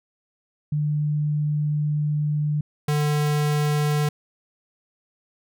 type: tone pair in turn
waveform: sine / square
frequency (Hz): 149.3 / 148.71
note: D3 / D3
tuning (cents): +29 / +22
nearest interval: unison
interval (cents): 7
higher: first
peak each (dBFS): -20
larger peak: neither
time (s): 0.72-2.61 / 2.88-4.09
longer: first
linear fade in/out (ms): 5
effects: none